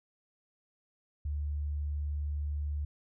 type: tone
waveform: sine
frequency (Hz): 73.42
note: D2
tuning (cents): 0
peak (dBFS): -31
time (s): 1.25-2.85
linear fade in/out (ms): 5
effects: none